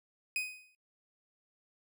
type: tone with exponential decay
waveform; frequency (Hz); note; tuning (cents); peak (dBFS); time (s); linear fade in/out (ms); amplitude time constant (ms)
40% pulse; 2503; D#7; +10; -28; 0.36-0.75; 1; 83
effects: noise-tail reverb RT60 0.2 s tail -24 dB re dry